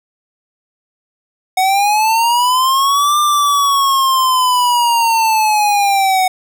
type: linear two-way sweep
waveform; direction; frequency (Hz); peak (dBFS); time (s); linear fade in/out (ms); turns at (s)
square; up then down; 740 to 1195 to 740; -11; 1.57-6.28; 5; 3.19
effects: none